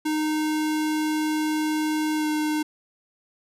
square tone with pitch glide, 308.2 to 305.2 Hz, D#4 to D#4, -16 to -33 cents, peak -23 dBFS, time 0.05-2.63 s, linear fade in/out 10 ms, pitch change -17 cents, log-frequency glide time 2.16-2.27 s, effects resampled to 32000 Hz

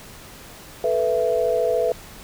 sine chord, A suspended second, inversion none, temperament equal with one note detuned, 440 / 493.9 / 663.8 Hz, A4 / B4 / E5, 0 / 0 / +12 cents, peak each -24 / -21 / -22 dBFS, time 0.84-1.92 s, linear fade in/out 2 ms, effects pink hiss -42 dBFS RMS until 2.23 s

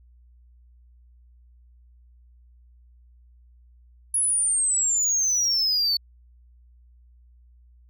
sine exponential sweep, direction down, 10548 to 4435 Hz, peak -17 dBFS, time 4.14-5.97 s, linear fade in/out 5 ms, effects tanh soft clip ceiling -19 dBFS + added 60 Hz sine -51 dBFS peak until 7.89 s

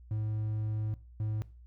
triangle tone pair in turn, 107.8 / 107.8 Hz, A2 / A2, -35 / -35 cents, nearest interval unison, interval 0 cents, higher neither, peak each -28 dBFS, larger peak neither, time 0.11-0.94 / 1.2-1.42 s, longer first, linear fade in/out 0 ms, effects noise-tail reverb RT60 0.4 s tail -20 dB re dry + added 60 Hz sine -50 dBFS peak until 1.66 s

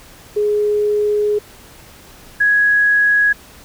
sine tone pair in turn, 417.6 / 1666.5 Hz, G#4 / G#6, +10 / +5 cents, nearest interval 2 octaves, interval 2395 cents, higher second, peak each -13 / -10 dBFS, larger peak second, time 0.36-1.39 / 2.4-3.33 s, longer first, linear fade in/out 10 ms, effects pink hiss -42 dBFS RMS until 3.64 s

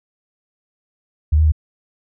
sine tone with pitch steps, 75.7 / 78.2 / 77.1 Hz, D#2 / D#2 / D#2, -47 / +9 / -15 cents, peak -10 dBFS, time 1.32-1.521 s, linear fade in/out 10 ms, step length 67 ms, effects none

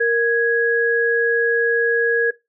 sine tone pair together, 466.2 / 1661.2 Hz, A#4 / G#6, 0 / 0 cents, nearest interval octave + minor seventh, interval 2200 cents, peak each -17 dBFS, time 0-2.31 s, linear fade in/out 10 ms, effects noise-tail reverb RT60 0.2 s tail -18 dB re dry

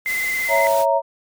white noise, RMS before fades -31 dBFS, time 0.05-0.86 s, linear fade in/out 50 ms
sine tone with vibrato, 2054 Hz, C7, 33 cents flat, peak -20 dBFS, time 0.06-0.67 s, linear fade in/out 0 ms, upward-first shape square, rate 18 Hz, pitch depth 22 cents each way
sine chord, A# diminished, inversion first, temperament equal, 554.4 / 659.3 / 932.3 Hz, C#5 / E5 / A#5, 0 / 0 / 0 cents, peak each -19 dBFS, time 0.48-1.02 s, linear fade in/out 50 ms
effects none

